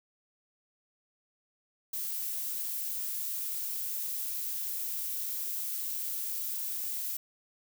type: noise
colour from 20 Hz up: violet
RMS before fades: -35 dBFS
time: 1.93-7.17 s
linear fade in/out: 5 ms
effects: none